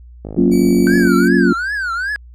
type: click train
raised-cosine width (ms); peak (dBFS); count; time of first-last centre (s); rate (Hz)
2; -15; 44; 0.25-1.072; 52.3
type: chord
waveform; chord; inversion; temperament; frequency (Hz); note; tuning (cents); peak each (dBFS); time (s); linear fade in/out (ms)
sine; Gb major seventh; none; equal; 185 / 233.1 / 277.2 / 349.2; Gb3 / Bb3 / Db4 / F4; 0 / 0 / 0 / 0; -15; 0.37-1.53; 5
type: tone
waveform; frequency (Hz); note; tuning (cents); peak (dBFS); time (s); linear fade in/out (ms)
5% pulse; 2292; D7; -43; -18; 0.51-1.29; 20
type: tone with vibrato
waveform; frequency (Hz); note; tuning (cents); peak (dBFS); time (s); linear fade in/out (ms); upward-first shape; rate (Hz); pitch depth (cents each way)
triangle; 1517; F#6; +43; -16; 0.87-2.16; 0; triangle; 2.6; 230
effects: added 60 Hz sine -36 dBFS peak until 2.34 s + low-pass 11000 Hz 12 dB/octave